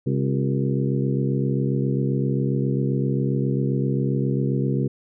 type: harmonic tone with a mistuned harmonic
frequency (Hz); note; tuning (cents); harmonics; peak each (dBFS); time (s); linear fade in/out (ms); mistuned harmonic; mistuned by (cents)
67.5; C#2; -45; 2 / 3 / 4 / 5 / 6 / 7; -22 / -26 / -28 / -30 / -32 / -33; 0.06-4.88; 10; 5; +94
effects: none